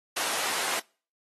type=high-pass noise; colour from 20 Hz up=pink; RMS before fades=-30 dBFS; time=0.16-0.8 s; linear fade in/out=10 ms; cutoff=610 Hz; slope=12 dB/octave; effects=noise-tail reverb RT60 0.4 s tail -26 dB re dry + AAC 32 kbps